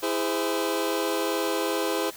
sawtooth chord, E augmented, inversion none, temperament just, 329.6 / 412 / 515 Hz, E4 / G#4 / B#4, 0 / -14 / -28 cents, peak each -25 dBFS, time 0.02-2.11 s, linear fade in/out 20 ms, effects white hiss -44 dBFS RMS until 2.16 s

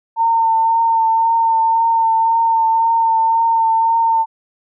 sine tone with vibrato, 907 Hz, A#5, 48 cents flat, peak -11 dBFS, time 0.16-4.26 s, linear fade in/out 50 ms, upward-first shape triangle, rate 1.9 Hz, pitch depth 20 cents each way, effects none

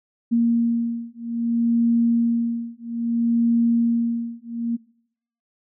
sine beating tone pair, 233.1 / 233.71 Hz, A#3 / A#3, 0 / +5 cents, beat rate 0.61 Hz, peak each -21 dBFS, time 0.31-4.77 s, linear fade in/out 20 ms, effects noise-tail reverb RT60 0.7 s tail -24 dB re dry

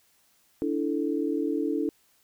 sine chord, D suspended second, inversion none, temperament equal with one note detuned, 290 / 329.6 / 440 Hz, D4 / E4 / A4, -22 / 0 / 0 cents, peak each -28 / -29 / -31 dBFS, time 0.62-1.89 s, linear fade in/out 0 ms, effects white hiss -65 dBFS RMS until 2.23 s

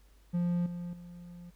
triangle tone with level steps, 174.61 Hz, F3, in tune, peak -25 / -34 / -43 dBFS, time 0.33-1.51 s, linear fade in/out 20 ms, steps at 0.66 / 0.93 s, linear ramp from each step 2 ms, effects added 50 Hz sine -58 dBFS peak until 1.55 s + pink hiss -68 dBFS RMS until 1.55 s

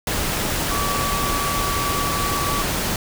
sine tone in noise, 1145 Hz, D6, 44 cents flat, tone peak -24 dBFS, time 0.71-2.62 s, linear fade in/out 2 ms, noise pink, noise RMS -23 dBFS, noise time 0.07-2.96 s, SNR -4 dB, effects none

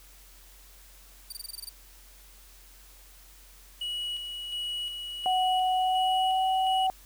20% pulse tone bursts, 4634 Hz, D8, 24 cents flat, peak -30 dBFS, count 9, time 1.3-1.693 s, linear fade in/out 5 ms, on 25 ms, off 21 ms
triangle tone with tremolo, 2925 Hz, F#7, 21 cents flat, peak -29 dBFS, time 3.81-6.87 s, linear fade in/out 5 ms, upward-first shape square, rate 1.4 Hz, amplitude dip 40%
sine tone with pitch glide, 743 to 756.9 Hz, F#5 to F#5, +7 to +39 cents, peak -23 dBFS, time 5.26-6.9 s, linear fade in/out 0 ms, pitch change +32 cents, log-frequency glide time 5.76-6.46 s
effects added 45 Hz sine -53 dBFS peak until 7.05 s + white hiss -55 dBFS RMS until 7.05 s

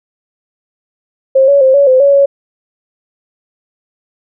sine tone with pitch steps, 533 / 563 / 526 / 564 / 516 / 562 / 558 Hz, C5 / C#5 / C5 / C#5 / C5 / C#5 / C#5, +32 / +27 / +9 / +30 / -24 / +24 / +11 cents, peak -4 dBFS, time 1.35-2.26 s, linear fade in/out 10 ms, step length 130 ms, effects none

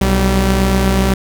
sawtooth tone pair together, 61.7 / 193.19 Hz, B1 / G3, -1 / -25 cents, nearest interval octave + minor sixth, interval 1976 cents, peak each -10 dBFS, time 0.01-1.14 s, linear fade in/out 5 ms, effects none

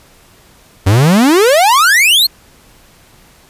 45% pulse exponential sweep, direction up, 89.9 to 4416 Hz, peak -6 dBFS, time 0.86-2.27 s, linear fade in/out 10 ms, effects pink hiss -45 dBFS RMS until 3.49 s + resampled to 32000 Hz

